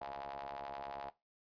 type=ring-modulated tone; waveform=sawtooth; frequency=69.3 Hz; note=C#2; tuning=in tune; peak=-36 dBFS; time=0.01-1.1 s; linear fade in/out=5 ms; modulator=768 Hz; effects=noise-tail reverb RT60 0.2 s tail -17 dB re dry + resampled to 11025 Hz